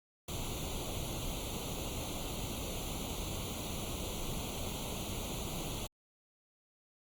pink noise with comb filter, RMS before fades -39 dBFS, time 0.28-5.87 s, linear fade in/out 5 ms, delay 0.29 ms, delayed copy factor +0.95, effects Opus 48 kbps

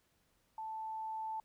sine tone with level ramp, 880 Hz, A5, in tune, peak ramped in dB -40 to -37 dBFS, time 0.58-1.4 s, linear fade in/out 2 ms, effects pink hiss -75 dBFS RMS until 1.44 s

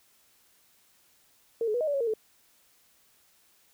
sine tone with pitch steps, 459.8 / 426.5 / 486.9 / 625 / 576 / 552 / 466.3 / 436 Hz, A#4 / G#4 / B4 / D#5 / D5 / C#5 / A#4 / A4, -24 / +46 / -25 / +8 / -34 / -7 / +1 / -16 cents, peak -25 dBFS, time 1.61-2.138 s, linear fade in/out 2 ms, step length 66 ms, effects white hiss -64 dBFS RMS until 3.73 s

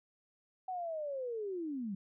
sine linear sweep, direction down, 756 to 184.9 Hz, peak -36 dBFS, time 0.68-1.95 s, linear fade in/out 5 ms, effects none

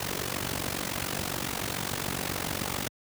pink noise with amplitude modulation, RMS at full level -28 dBFS, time 0-2.88 s, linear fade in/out 5 ms, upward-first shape sine, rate 47.1 Hz, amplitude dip 85%, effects high-pass 80 Hz 12 dB/octave

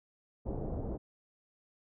pink low-pass noise, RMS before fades -37 dBFS, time 0.45-0.98 s, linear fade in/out 20 ms, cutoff 650 Hz, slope 24 dB/octave, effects none

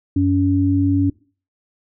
sine tone pair together, 93.7 / 281.5 Hz, F#2 / C#4, +22 / +27 cents, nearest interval octave + perfect fifth, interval 1905 cents, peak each -18 / -15 dBFS, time 0.16-1.1 s, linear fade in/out 5 ms, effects noise-tail reverb RT60 0.4 s tail -22 dB re dry

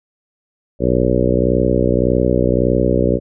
harmonic tone with a mistuned harmonic, 61.74 Hz, B1, in tune, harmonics 1 / 2 / 3 / 4 / 5 / 6 / 7 / 8 / 9, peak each -21 / -21 / -21 / -21 / -21 / -21 / -21 / -21 / -21 dBFS, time 0.79-3.2 s, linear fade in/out 50 ms, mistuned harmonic 1, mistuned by -19 cents, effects none

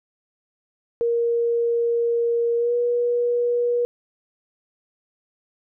sine tone with pitch glide, 469 to 481.1 Hz, A#4 to B4, +11 to -45 cents, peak -18 dBFS, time 1.01-3.85 s, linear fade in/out 0 ms, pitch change +44 cents, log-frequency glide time 2.57-2.74 s, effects none

